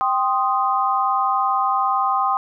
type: chord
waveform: sine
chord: C minor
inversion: second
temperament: equal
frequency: 784 / 1046.5 / 1244.5 Hz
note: G5 / C6 / Eb6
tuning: 0 / 0 / 0 cents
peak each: -21 / -21 / -21 dBFS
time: 0.01-2.37 s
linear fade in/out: 0 ms
effects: none